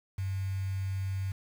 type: tone with quantisation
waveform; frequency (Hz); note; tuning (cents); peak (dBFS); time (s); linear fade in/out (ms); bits
sine; 96.3; G2; -30; -30; 0.18-1.32; 5; 8
effects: none